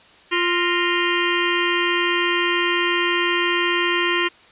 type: harmonic tone with a mistuned harmonic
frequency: 349.2 Hz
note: F4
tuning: in tune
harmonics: 1 / 3 / 4 / 5 / 6 / 7 / 8 / 9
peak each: -23 / -25 / -28 / -24 / -29 / -28 / -26 / -28 dBFS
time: 0.31-4.29 s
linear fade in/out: 20 ms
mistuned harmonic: 5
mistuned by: +98 cents
effects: white hiss -49 dBFS RMS until 4.51 s + resampled to 8000 Hz